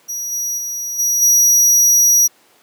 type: tone with level steps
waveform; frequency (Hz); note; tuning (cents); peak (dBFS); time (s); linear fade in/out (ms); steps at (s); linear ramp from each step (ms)
40% pulse; 5790; F#8; -38; -21 / -18 / -21 / -13 / -8; 0.08-2.28; 20; 0.31 / 0.57 / 0.98 / 1.21; 20
effects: pink hiss -52 dBFS RMS until 2.62 s + high-pass 300 Hz 12 dB/octave